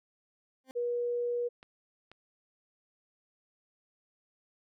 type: tone with exponential growth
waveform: 20% pulse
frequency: 261.6 Hz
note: C4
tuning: in tune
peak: -37 dBFS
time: 0.64-0.71 s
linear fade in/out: 1 ms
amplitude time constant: 15 ms
type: tone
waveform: sine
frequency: 481.5 Hz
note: B4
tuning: 44 cents flat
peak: -29 dBFS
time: 0.75-1.49 s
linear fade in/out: 20 ms
type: clicks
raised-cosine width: 0.3 ms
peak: -35 dBFS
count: 2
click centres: 1.629 / 2.116 s
effects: none